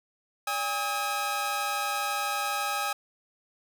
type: tone cluster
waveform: sawtooth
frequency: 578 / 812 / 1274 Hz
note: D5 / G#5 / D#6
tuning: -28 / -39 / +41 cents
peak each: -36 / -27 / -27 dBFS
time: 0.47-2.93 s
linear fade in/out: 5 ms
effects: none